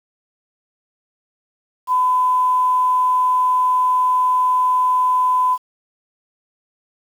sine tone with quantisation, 1008 Hz, B5, 35 cents sharp, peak -13 dBFS, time 1.87-5.58 s, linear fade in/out 50 ms, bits 7, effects none

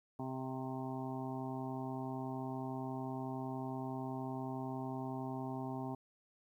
harmonic tone with a mistuned harmonic, 130.81 Hz, C3, in tune, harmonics 1 / 2 / 3 / 5 / 6 / 7 / 8, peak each -44 / -42 / -48 / -49 / -48 / -49 / -54 dBFS, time 0.19-5.95 s, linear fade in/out 5 ms, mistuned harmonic 8, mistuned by +23 cents, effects 12-bit

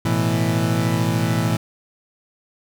30% pulse chord, A suspended second, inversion none, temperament equal, 110 / 123.47 / 164.81 Hz, A2 / B2 / E3, 0 / 0 / 0 cents, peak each -19 / -21 / -19 dBFS, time 0.05-1.57 s, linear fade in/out 5 ms, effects none

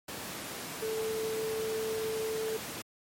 sine tone in noise, 440.8 Hz, A4, 3 cents sharp, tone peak -31 dBFS, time 0.82-2.57 s, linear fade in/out 5 ms, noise pink, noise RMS -39 dBFS, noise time 0.08-2.82 s, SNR +5 dB, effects high-pass 150 Hz 12 dB/octave + MP3 64 kbps

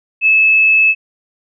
sine tone, 2604 Hz, E7, 22 cents flat, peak -7 dBFS, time 0.21-0.95 s, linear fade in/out 50 ms, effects none

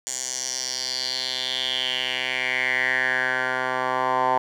10% pulse tone with band-pass filter sweep, 128.5 Hz, C3, 31 cents flat, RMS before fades -25 dBFS, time 0.07-4.38 s, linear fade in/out 0 ms, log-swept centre 7100 to 940 Hz, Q 4.9, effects none

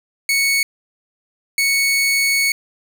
sawtooth tone bursts at uneven times, 2217 Hz, C#7, in tune, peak -11 dBFS, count 2, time 0.29-0.63 / 1.58-2.52 s, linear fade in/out 2 ms, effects none

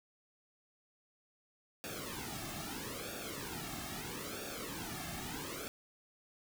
pink noise with flanger, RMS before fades -43 dBFS, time 1.84-5.68 s, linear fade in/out 0 ms, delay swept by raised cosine 0.98 to 2.08 ms, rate 0.77 Hz, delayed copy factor -0.85, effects none

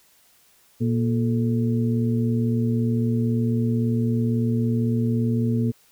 harmonic tone with a mistuned harmonic, 117.9 Hz, A#2, 20 cents sharp, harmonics 1 / 2 / 3 / 4, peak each -22 / -22 / -38 / -31 dBFS, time 0.8-5.72 s, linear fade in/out 20 ms, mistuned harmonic 4, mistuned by -130 cents, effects white hiss -58 dBFS RMS until 5.91 s

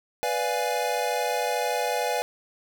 square chord, B diminished seventh, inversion none, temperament equal, 493.9 / 587.3 / 698.5 / 830.6 Hz, B4 / D5 / F5 / Ab5, 0 / 0 / 0 / 0 cents, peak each -30 / -32 / -31 / -30 dBFS, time 0.23-2.22 s, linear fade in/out 0 ms, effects none

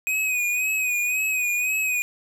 square tone with vibrato, 2501 Hz, D#7, 8 cents sharp, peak -22 dBFS, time 0.07-2.02 s, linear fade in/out 0 ms, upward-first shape sine, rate 1.9 Hz, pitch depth 50 cents each way, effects none

